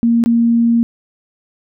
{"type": "tone with dropouts", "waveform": "sine", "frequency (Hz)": 233.1, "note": "A#3", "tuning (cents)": 0, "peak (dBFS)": -9, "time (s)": [0.03, 0.83], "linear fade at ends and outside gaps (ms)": 0, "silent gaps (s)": [0.239, 0.26], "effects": []}